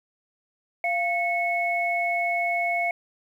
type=tone pair together; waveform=sine; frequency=693 / 2200 Hz; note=F5 / C#7; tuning=-14 / -14 cents; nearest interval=octave + minor sixth; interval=2000 cents; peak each=-25 dBFS; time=0.84-2.91 s; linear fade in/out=2 ms; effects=9-bit